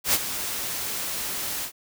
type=noise with ADSR envelope; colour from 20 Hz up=white; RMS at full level=-19 dBFS; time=0.04-1.72 s; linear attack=95 ms; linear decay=42 ms; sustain=-11 dB; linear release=86 ms; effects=none